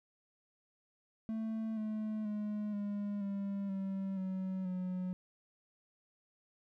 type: tone with pitch steps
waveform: triangle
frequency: 221.5 / 215.6 / 209.8 / 204.2 / 198.71 / 193.38 / 188.21 / 183.16 Hz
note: A3 / A3 / G#3 / G#3 / G3 / G3 / F#3 / F#3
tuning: +12 / -35 / +18 / -29 / +24 / -23 / +30 / -17 cents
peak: -33 dBFS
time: 1.29-5.13 s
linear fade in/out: 0 ms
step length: 480 ms
effects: none